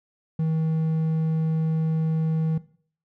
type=tone; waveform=triangle; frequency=159.7 Hz; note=D#3; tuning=45 cents sharp; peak=-19 dBFS; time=0.39-2.58 s; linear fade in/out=5 ms; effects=noise-tail reverb RT60 0.5 s tail -17 dB re dry